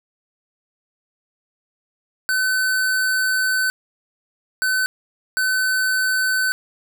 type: tone bursts at uneven times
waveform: square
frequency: 1518 Hz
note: F#6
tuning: 44 cents sharp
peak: -18 dBFS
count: 3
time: 2.29-3.7 / 4.62-4.86 / 5.37-6.52 s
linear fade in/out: 0 ms
effects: none